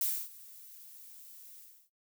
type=noise with ADSR envelope; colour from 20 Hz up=violet; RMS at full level=-30 dBFS; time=0.01-1.9 s; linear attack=4 ms; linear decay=270 ms; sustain=-22 dB; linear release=330 ms; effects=noise-tail reverb RT60 0.1 s tail -17 dB re dry